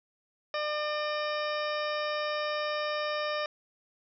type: harmonic tone with a mistuned harmonic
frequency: 600 Hz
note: D5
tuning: 37 cents sharp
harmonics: 1 / 2 / 3 / 4 / 5 / 6 / 8 / 9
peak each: -32 / -35 / -38 / -41 / -44 / -43 / -46 / -43 dBFS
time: 0.54-3.46 s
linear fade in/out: 2 ms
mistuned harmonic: 6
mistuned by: +58 cents
effects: none